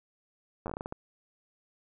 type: slowing click train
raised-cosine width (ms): 1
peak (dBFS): -22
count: 10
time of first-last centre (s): 0.66-0.924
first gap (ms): 9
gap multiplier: 1.28
effects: none